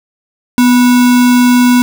sine tone with sample-and-hold, 246.9 Hz, B3, in tune, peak -4 dBFS, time 0.58-1.82 s, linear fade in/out 0 ms, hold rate 1225 Hz, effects none

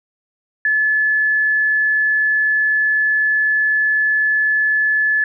sine tone, 1724 Hz, A6, 36 cents flat, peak -13 dBFS, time 0.65-5.24 s, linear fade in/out 2 ms, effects none

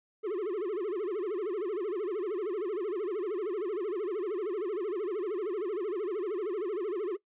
triangle tone with vibrato, 392 Hz, G4, in tune, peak -28 dBFS, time 0.23-7.17 s, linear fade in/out 20 ms, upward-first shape sine, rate 13 Hz, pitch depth 230 cents each way, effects noise-tail reverb RT60 0.1 s tail -19 dB re dry + resampled to 8000 Hz

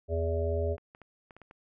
harmonic tone, 82.41 Hz, E2, in tune, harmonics 1 / 3 / 5 / 7 / 8, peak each -29 / -43 / -33 / -34 / -39 dBFS, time 0.08-0.77 s, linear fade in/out 50 ms
clicks, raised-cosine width 0.5 ms, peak -35 dBFS, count 7, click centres 0.781 / 0.949 / 1.017 / 1.308 / 1.366 / 1.417 / 1.511 s
effects none

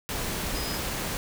sine tone in noise, 5020 Hz, D#8, 15 cents sharp, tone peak -37 dBFS, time 0.55-0.77 s, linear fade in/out 0 ms, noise pink, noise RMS -31 dBFS, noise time 0.09-1.17 s, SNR -9 dB, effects none

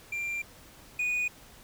triangle tone pair in turn, 2374 / 2468 Hz, D7 / D#7, +18 / -15 cents, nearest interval minor second, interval 67 cents, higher second, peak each -29 / -25 dBFS, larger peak second, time 0.12-0.42 / 0.99-1.28 s, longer first, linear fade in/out 5 ms, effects pink hiss -53 dBFS RMS until 1.63 s

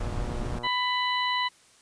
brown noise, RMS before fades -31 dBFS, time 0-0.59 s, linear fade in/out 5 ms
click train, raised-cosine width 1 ms, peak -26 dBFS, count 80, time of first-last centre 0.01-0.668 s, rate 120 Hz
harmonic tone, 995 Hz, B5, 13 cents sharp, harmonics 1 / 2 / 3 / 4, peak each -27 / -30 / -32 / -33 dBFS, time 0.63-1.49 s, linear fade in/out 20 ms
effects white hiss -58 dBFS RMS until 1.81 s + resampled to 22050 Hz

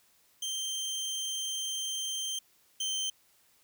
25% pulse tone pair in turn, 3145 / 3116 Hz, G7 / G7, +5 / -11 cents, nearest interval unison, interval 16 cents, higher first, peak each -29 / -27 dBFS, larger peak second, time 0.42-2.39 / 2.8-3.1 s, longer first, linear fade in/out 5 ms, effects white hiss -66 dBFS RMS until 3.63 s

